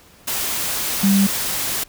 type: tone in noise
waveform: sine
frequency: 197.4 Hz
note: G3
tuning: 12 cents sharp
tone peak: -12 dBFS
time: 1.03-1.27 s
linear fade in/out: 10 ms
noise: white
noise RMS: -23 dBFS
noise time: 0.27-1.84 s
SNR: +8 dB
effects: pink hiss -49 dBFS RMS until 1.88 s